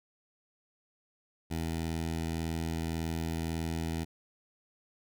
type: tone with notch filter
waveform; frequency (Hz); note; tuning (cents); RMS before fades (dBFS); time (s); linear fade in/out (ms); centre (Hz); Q
15% pulse; 81.8; E2; -13; -34; 1.5-4.05; 20; 1200; 1.7
effects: none